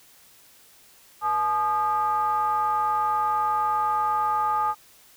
triangle ring-modulated tone, 185.9 Hz, F#3, 8 cents sharp, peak -16 dBFS, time 1.21-4.75 s, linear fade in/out 50 ms, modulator 1040 Hz, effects white hiss -54 dBFS RMS until 5.16 s

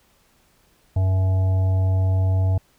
harmonic tone, 94.4 Hz, F#2, 35 cents sharp, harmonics 1 / 3 / 5 / 7 / 9, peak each -16 / -38 / -41 / -34 / -41 dBFS, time 0.96-2.58 s, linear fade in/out 5 ms, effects pink hiss -60 dBFS RMS until 2.78 s

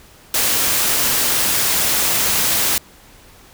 white noise, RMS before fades -17 dBFS, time 0.34-2.78 s, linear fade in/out 2 ms, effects pink hiss -46 dBFS RMS until 3.53 s

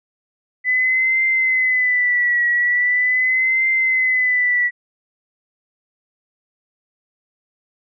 sine tone with vibrato, 2000 Hz, B6, 21 cents sharp, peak -14 dBFS, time 0.64-4.71 s, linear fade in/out 50 ms, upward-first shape triangle, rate 0.41 Hz, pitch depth 73 cents each way, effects none

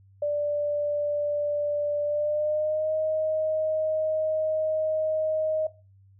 sine tone with pitch glide, 587 to 625.5 Hz, D5 to D#5, -1 to +9 cents, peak -23 dBFS, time 0.22-5.67 s, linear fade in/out 5 ms, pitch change +110 cents, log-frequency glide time 2.04-2.93 s, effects noise-tail reverb RT60 0.3 s tail -17 dB re dry + added 97 Hz sine -53 dBFS peak until 6.19 s

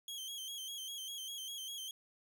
sawtooth tone with vibrato, 3212 Hz, G7, 41 cents sharp, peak -39 dBFS, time 0.08-1.91 s, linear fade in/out 2 ms, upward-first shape square, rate 5 Hz, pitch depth 52 cents each way, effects none

